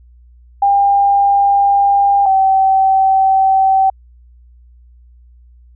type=tone pair in turn; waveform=sine; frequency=800 / 769.5 Hz; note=G5 / G5; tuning=+35 / -32 cents; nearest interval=minor second; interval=67 cents; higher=first; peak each=-8 / -8 dBFS; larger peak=neither; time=0.62-2.26 / 2.26-3.9 s; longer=neither; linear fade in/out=5 ms; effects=added 60 Hz sine -41 dBFS peak until 5.75 s